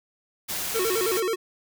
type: noise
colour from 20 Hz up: white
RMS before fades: -30 dBFS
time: 0.48-1.21 s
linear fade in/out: 20 ms
type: tone with vibrato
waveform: square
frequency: 408.1 Hz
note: G#4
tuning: 30 cents flat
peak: -24 dBFS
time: 0.74-1.36 s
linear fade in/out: 20 ms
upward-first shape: square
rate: 9.3 Hz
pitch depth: 180 cents each way
effects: none